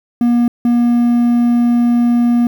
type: tone pair in turn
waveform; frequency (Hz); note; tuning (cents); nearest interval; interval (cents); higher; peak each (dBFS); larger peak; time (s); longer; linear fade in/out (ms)
triangle; 239.1 / 239.1; A#3 / A#3; +44 / +44; unison; 0; neither; -7; neither; 0.21-0.48 / 0.65-2.47; second; 2
effects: 7-bit